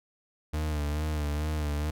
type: tone with vibrato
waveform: 40% pulse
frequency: 75.4 Hz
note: D2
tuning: 46 cents sharp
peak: -27 dBFS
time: 0.53-1.91 s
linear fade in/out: 10 ms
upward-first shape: sine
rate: 2.3 Hz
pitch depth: 49 cents each way
effects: none